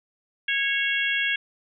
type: harmonic tone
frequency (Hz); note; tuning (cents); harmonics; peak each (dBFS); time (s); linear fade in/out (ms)
550; C#5; -14; 3 / 4 / 5 / 6; -26 / -27 / -28 / -29; 0.48-1.36; 5
effects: none